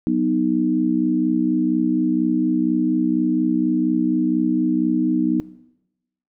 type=chord; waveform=sine; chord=B major; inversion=second; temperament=equal; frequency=185 / 246.9 / 311.1 Hz; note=F#3 / B3 / D#4; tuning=0 / 0 / 0 cents; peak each=-24 / -20 / -20 dBFS; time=0.07-5.4 s; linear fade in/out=0 ms; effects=noise-tail reverb RT60 0.9 s tail -19 dB re dry